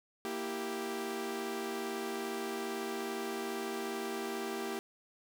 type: chord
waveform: sawtooth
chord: E diminished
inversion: second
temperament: equal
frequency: 233.1 / 329.6 / 392 Hz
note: Bb3 / E4 / G4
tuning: 0 / 0 / 0 cents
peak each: -38 / -39 / -34 dBFS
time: 0.25-4.79 s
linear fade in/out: 0 ms
effects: 10-bit